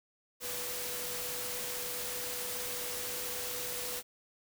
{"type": "tone in noise", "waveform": "sine", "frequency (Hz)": 492.2, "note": "B4", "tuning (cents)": -6, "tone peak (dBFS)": -45, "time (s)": [0.4, 4.03], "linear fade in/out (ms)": 50, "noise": "white", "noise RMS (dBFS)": -38, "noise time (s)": [0.4, 4.03], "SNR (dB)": -10, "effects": []}